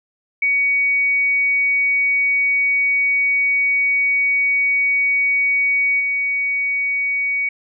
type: tone with level steps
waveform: sine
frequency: 2250 Hz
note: C#7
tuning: 25 cents sharp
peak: -14 / -17 dBFS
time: 0.42-7.49 s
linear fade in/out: 5 ms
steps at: 5.99 s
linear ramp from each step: 20 ms
effects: none